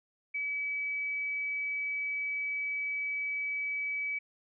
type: tone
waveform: sine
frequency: 2287 Hz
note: D7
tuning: 47 cents flat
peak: -31 dBFS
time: 0.34-4.19 s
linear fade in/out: 10 ms
effects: none